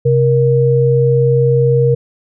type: tone pair together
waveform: sine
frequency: 132.06 / 470.6 Hz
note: C3 / A#4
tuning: +16 / +16 cents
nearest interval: octave + minor seventh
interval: 2200 cents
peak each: -11 dBFS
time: 0.05-1.95 s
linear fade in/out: 10 ms
effects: none